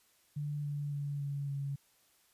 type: tone with pitch steps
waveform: sine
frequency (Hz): 146.83 / 145.06 / 143.31 / 141.58 / 139.88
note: D3 / D3 / D3 / C#3 / C#3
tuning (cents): 0 / -21 / -42 / +37 / +16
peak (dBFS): -34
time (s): 0.36-1.76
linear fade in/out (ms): 10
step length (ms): 280
effects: white hiss -69 dBFS RMS until 2.33 s + resampled to 32000 Hz